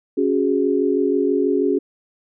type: chord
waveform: sine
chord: C# suspended fourth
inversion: none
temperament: just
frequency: 277.2 / 369.6 / 415.8 Hz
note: C#4 / F#4 / G#4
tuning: 0 / -2 / +2 cents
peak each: -20 dBFS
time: 0.17-1.79 s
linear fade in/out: 10 ms
effects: none